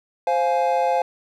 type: chord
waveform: triangle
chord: F minor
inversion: second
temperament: just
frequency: 523.8 / 698.5 / 838.1 Hz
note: C5 / F5 / Ab5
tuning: +2 / 0 / +16 cents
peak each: -20 dBFS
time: 0.27-1.02 s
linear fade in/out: 2 ms
effects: none